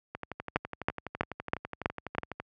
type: two click trains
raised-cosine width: 0.5 ms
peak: -21 / -10 dBFS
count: 28 / 6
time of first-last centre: 0.15-2.4 / 0.56-2.183 s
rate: 12 / 3.08 Hz
effects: high-pass 60 Hz 12 dB/octave